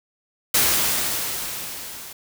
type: noise with level ramp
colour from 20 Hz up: white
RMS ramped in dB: -17 to -38 dBFS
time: 0.54-2.13 s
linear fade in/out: 5 ms
effects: none